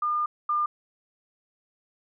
sine tone pair in turn, 1209 / 1202.9 Hz, D6 / D6, +50 / +41 cents, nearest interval unison, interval 9 cents, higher first, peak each -23 / -22 dBFS, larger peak second, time 0.02-0.26 / 0.49-0.66 s, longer first, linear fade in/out 5 ms, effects none

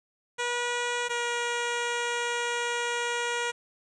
10% pulse tone pair in turn, 483.3 / 477.5 Hz, B4 / A#4, -38 / +42 cents, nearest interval unison, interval 20 cents, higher first, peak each -19 dBFS, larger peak neither, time 0.38-1.09 / 1.09-3.52 s, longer second, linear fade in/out 20 ms, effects resampled to 22050 Hz + 9-bit

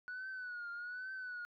sine tone with vibrato, 1470 Hz, F#6, 12 cents flat, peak -40 dBFS, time 0.08-1.45 s, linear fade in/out 0 ms, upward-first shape triangle, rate 1.2 Hz, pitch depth 91 cents each way, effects tanh soft clip ceiling -39 dBFS

